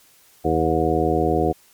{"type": "harmonic tone", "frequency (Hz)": 80.2, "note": "E2", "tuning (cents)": -47, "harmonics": [1, 2, 3, 4, 5, 6, 7, 9], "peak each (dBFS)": [-26, -27, -29, -23, -23, -24, -29, -23], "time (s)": [0.44, 1.53], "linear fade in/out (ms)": 20, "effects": ["white hiss -54 dBFS RMS until 1.73 s", "MP3 96 kbps"]}